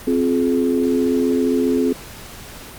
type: chord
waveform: sine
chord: F minor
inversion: second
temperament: equal with one note detuned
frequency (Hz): 261.6 / 349.2 / 424.3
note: C4 / F4 / Ab4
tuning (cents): 0 / 0 / +37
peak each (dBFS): -17 / -22 / -20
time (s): 0.07-1.93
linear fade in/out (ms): 5
effects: pink hiss -37 dBFS RMS until 2.78 s + Opus 48 kbps